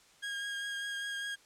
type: tone with vibrato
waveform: 30% pulse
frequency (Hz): 1629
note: G#6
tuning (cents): -34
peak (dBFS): -33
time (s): 0.22-1.36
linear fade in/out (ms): 20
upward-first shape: triangle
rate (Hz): 5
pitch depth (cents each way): 18
effects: white hiss -62 dBFS RMS until 1.45 s + low-pass 8000 Hz 12 dB/octave